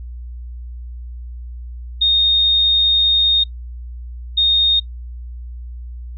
sine tone bursts at uneven times, 3695 Hz, A#7, 16 cents flat, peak -11 dBFS, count 2, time 2.01-3.44 / 4.37-4.8 s, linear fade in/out 10 ms, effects noise-tail reverb RT60 0.1 s tail -26 dB re dry + added 60 Hz sine -28 dBFS peak until 6.17 s

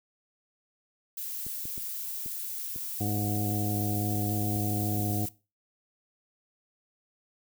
violet noise, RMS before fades -36 dBFS, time 1.17-5.29 s, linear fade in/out 5 ms
clicks, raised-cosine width 3 ms, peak -30 dBFS, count 8, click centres 1.466 / 1.655 / 1.779 / 2.261 / 2.761 / 4.565 / 4.996 / 5.102 s
harmonic tone, 103.83 Hz, G#2, in tune, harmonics 1 / 2 / 3 / 4 / 5 / 6 / 7, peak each -30 / -34 / -35 / -43 / -47 / -49 / -38 dBFS, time 3-5.26 s, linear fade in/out 10 ms
effects noise-tail reverb RT60 0.3 s tail -20 dB re dry

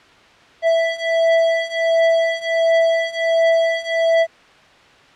square beating tone pair, 659.3 / 660.7 Hz, E5 / E5, 0 / +4 cents, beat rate 1.4 Hz, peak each -19 / -17 dBFS, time 0.62-4.27 s, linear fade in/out 50 ms, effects white hiss -47 dBFS RMS until 5.15 s + low-pass 3000 Hz 12 dB/octave

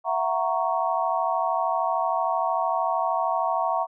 sine chord, F# dominant seventh, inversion third, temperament equal with one note detuned, 666.9 / 740 / 932.3 / 1108.7 Hz, E5 / F#5 / A#5 / C#6, +20 / 0 / 0 / 0 cents, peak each -27 / -27 / -27 / -28 dBFS, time 0.04-3.87 s, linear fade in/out 50 ms, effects none

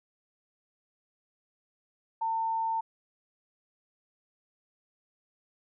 sine tone, 900 Hz, A5, 39 cents sharp, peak -27 dBFS, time 2.21-2.81 s, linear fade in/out 10 ms, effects none

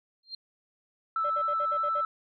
sine tone with exponential growth, 4186 Hz, C8, in tune, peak -32 dBFS, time 0.23-0.35 s, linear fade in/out 5 ms, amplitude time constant 25 ms
sine tone with vibrato, 1318.5 Hz, E6, in tune, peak -25 dBFS, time 1.16-2.05 s, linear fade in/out 2 ms, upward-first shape sine, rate 11 Hz, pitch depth 12 cents each way
sine tone bursts, 588 Hz, D5, 2 cents sharp, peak -31 dBFS, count 7, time 1.24-2.012 s, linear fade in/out 10 ms, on 64 ms, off 54 ms
effects tanh soft clip ceiling -19 dBFS

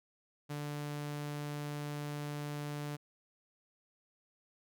sawtooth tone, 146.83 Hz, D3, in tune, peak -34 dBFS, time 0.49-2.97 s, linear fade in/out 20 ms, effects none

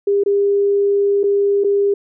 sine tone with dropouts, 402.1 Hz, G4, 44 cents sharp, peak -12 dBFS, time 0.07-1.94 s, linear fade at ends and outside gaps 5 ms, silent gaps 0.237-0.26 / 1.233-1.238 / 1.638-1.644 s, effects none

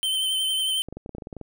square tone with vibrato, 3089 Hz, G7, 26 cents flat, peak -23 dBFS, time 0.03-0.82 s, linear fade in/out 0 ms, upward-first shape sine, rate 11 Hz, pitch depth 23 cents each way
clicks, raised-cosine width 2 ms, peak -23 dBFS, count 12, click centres 0.886 / 0.926 / 0.97 / 1.061 / 1.093 / 1.15 / 1.183 / 1.222 / 1.271 / 1.328 / 1.367 / 1.413 s
effects none

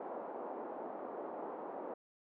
white band-pass noise, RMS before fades -44 dBFS, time 0-1.94 s, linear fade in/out 5 ms, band 280 to 850 Hz, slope 24 dB/octave, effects none

